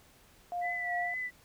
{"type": "tone with tremolo", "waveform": "sine", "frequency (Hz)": 705, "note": "F5", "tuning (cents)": 16, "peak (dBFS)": -31, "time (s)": [0.52, 1.14], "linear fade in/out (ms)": 0, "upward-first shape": "sine", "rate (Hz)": 2.7, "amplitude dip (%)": 75}
{"type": "tone with vibrato", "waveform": "sine", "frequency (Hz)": 1975.5, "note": "B6", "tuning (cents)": 0, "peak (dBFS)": -33, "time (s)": [0.61, 1.31], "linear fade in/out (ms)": 50, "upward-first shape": "triangle", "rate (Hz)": 2.2, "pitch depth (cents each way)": 40}
{"effects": ["pink hiss -61 dBFS RMS until 1.44 s"]}